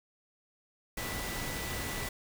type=tone in noise; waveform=sine; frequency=1975.5 Hz; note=B6; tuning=in tune; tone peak=-43 dBFS; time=0.97-2.09 s; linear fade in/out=5 ms; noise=pink; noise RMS=-37 dBFS; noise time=0.97-2.09 s; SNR=-9 dB; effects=none